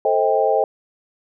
sine chord, A half-diminished seventh, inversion none, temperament just, 440 / 528 / 633.6 / 792 Hz, A4 / C5 / Eb5 / G5, 0 / +16 / +31 / +18 cents, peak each -20 dBFS, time 0.05-0.64 s, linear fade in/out 2 ms, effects none

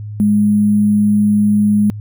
sine tone with sample-and-hold, 207.7 Hz, G#3, in tune, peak -9 dBFS, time 0.2-1.9 s, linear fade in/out 0 ms, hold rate 11025 Hz, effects added 105 Hz sine -24 dBFS peak until 2 s

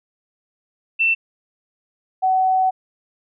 sine tone pair in turn, 2681 / 752.3 Hz, E7 / F#5, +29 / +29 cents, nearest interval octave + minor seventh, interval 2200 cents, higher first, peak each -14 dBFS, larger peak neither, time 0.99-1.15 / 2.22-2.71 s, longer second, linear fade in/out 20 ms, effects none

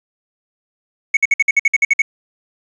triangle tone bursts, 2212 Hz, C#7, 4 cents flat, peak -7 dBFS, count 11, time 1.14-2.02 s, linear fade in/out 5 ms, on 30 ms, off 55 ms, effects resampled to 22050 Hz + 7-bit

